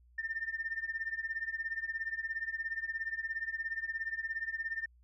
sine tone with tremolo, 1804 Hz, A6, 43 cents sharp, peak -30 dBFS, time 0.18-4.86 s, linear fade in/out 5 ms, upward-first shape triangle, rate 17 Hz, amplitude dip 95%, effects tanh soft clip ceiling -26 dBFS + added 60 Hz sine -60 dBFS peak until 5.03 s

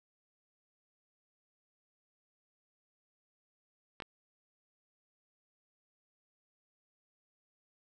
clicks, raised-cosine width 0.3 ms, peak -25 dBFS, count 2, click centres 4.002 / 4.022 s, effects none

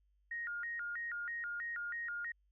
sine tone with vibrato, 1630 Hz, G#6, 33 cents flat, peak -38 dBFS, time 0.31-2.32 s, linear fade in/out 5 ms, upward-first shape square, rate 3.1 Hz, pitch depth 240 cents each way, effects added 50 Hz sine -70 dBFS peak until 2.51 s

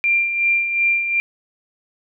sine tone with tremolo, 2379 Hz, D7, 22 cents sharp, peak -13 dBFS, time 0.04-1.2 s, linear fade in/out 0 ms, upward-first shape sine, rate 2.7 Hz, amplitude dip 55%, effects none

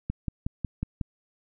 click train, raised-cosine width 5 ms, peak -16 dBFS, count 6, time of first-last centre 0.1-1.012 s, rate 5.48 Hz, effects none

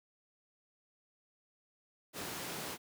pink high-pass noise, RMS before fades -42 dBFS, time 2.13-2.78 s, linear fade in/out 50 ms, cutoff 160 Hz, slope 12 dB/octave, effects none

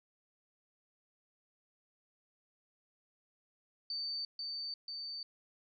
sine tone with echo, 4575 Hz, D8, 46 cents flat, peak -36 dBFS, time 3.9-4.25 s, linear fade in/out 2 ms, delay 490 ms, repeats 2, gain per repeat -2 dB, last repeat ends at 5.23 s, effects none

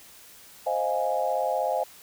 sine chord, F minor seventh, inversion second, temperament equal, 523.3 / 622.3 / 698.5 / 830.6 Hz, C5 / Eb5 / F5 / Ab5, 0 / 0 / 0 / 0 cents, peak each -29 dBFS, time 0.66-1.84 s, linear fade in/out 10 ms, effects white hiss -50 dBFS RMS until 2.02 s

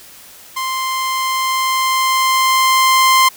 sawtooth tone with level ramp, 1046.5 Hz, C6, in tune, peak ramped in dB -15 to -4 dBFS, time 0.56-3.29 s, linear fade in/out 10 ms, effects white hiss -40 dBFS RMS until 3.36 s

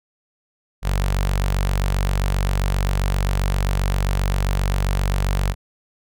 sawtooth tone with notch filter, 47.56 Hz, F#1, 48 cents sharp, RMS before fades -20 dBFS, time 0.82-5.55 s, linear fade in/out 50 ms, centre 300 Hz, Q 0.9, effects none

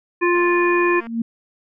harmonic tone, 350.3 Hz, F4, 5 cents sharp, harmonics 1 / 3 / 5 / 7, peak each -16 / -21 / -23 / -24 dBFS, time 0.21-1.01 s, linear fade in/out 20 ms
click train, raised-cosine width 0.5 ms, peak -24 dBFS, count 167, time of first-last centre 0.35-1.069 s, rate 231 Hz
sine tone with exponential growth, 230 Hz, A#3, 23 cents flat, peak -16 dBFS, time 0.8-1.22 s, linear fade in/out 5 ms, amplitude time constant 90 ms
effects none

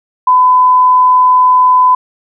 sine tone, 1007 Hz, B5, 33 cents sharp, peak -4 dBFS, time 0.27-1.95 s, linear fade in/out 5 ms, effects none

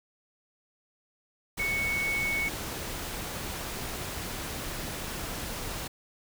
sine tone in noise, 2217 Hz, C#7, in tune, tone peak -27 dBFS, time 1.59-2.49 s, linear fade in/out 10 ms, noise pink, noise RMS -36 dBFS, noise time 1.57-5.88 s, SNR +6 dB, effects none

